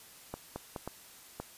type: clicks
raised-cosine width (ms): 1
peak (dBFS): -23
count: 5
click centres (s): 0.34 / 0.56 / 0.762 / 0.876 / 1.4
effects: white hiss -54 dBFS RMS until 1.57 s + resampled to 32000 Hz